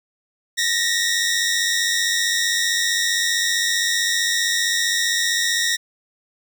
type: tone pair together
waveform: 15% pulse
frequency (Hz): 1828 / 1923.4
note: A#6 / B6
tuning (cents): -34 / -46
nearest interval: minor second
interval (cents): 88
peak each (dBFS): -15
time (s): 0.57-5.77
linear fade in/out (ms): 20
effects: none